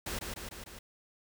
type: noise with echo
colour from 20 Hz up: pink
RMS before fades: -37 dBFS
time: 0.06-0.19 s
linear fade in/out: 5 ms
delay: 150 ms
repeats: 4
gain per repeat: -3 dB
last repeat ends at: 0.79 s
effects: none